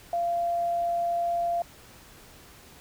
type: tone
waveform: sine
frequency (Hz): 689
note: F5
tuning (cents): -24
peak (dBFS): -24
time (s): 0.13-1.62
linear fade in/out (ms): 2
effects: pink hiss -51 dBFS RMS until 2.8 s